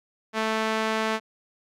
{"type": "tone with band-pass filter", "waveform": "sawtooth", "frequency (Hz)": 220, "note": "A3", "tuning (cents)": 0, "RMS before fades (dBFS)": -26, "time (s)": [0.33, 1.2], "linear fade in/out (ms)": 50, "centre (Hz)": 1500, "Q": 0.58, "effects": ["Opus 48 kbps"]}